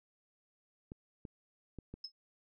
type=clicks; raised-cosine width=3 ms; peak=-32 dBFS; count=4; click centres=0.919 / 1.252 / 1.787 / 1.94 s
type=tone with exponential decay; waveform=sine; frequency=5180 Hz; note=E8; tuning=31 cents flat; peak=-37 dBFS; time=2.04-2.12 s; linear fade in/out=5 ms; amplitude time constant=17 ms
effects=none